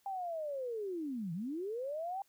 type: linear two-way sweep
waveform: sine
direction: down then up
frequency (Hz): 800 to 157.4 to 800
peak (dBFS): -36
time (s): 0.06-2.22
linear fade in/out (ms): 2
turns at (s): 1.33
effects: white hiss -72 dBFS RMS until 2.28 s